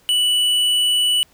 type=tone with hard clipping; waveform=sine; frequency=2960 Hz; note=F#7; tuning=in tune; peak=-16 dBFS; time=0.09-1.23 s; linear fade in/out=0 ms; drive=8 dB; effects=pink hiss -55 dBFS RMS until 1.33 s